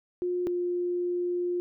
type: tone pair in turn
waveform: sine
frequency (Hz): 357.2 / 353.7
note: F4 / F4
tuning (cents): +39 / +22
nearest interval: unison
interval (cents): 17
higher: first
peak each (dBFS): -26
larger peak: neither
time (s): 0.22-0.47 / 0.47-1.6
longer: second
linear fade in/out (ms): 0
effects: none